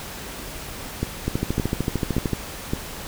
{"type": "two click trains", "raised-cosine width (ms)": 3, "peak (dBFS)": [-9, -9], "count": [15, 4], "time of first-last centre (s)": [[1.28, 2.333], [1.03, 2.735]], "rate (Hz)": [13.3, 1.76], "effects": ["pink hiss -35 dBFS RMS until 3.07 s"]}